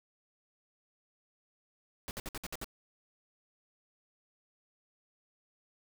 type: noise bursts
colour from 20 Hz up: pink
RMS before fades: -40 dBFS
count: 7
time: 2.08-2.644 s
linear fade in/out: 0 ms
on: 30 ms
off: 59 ms
effects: none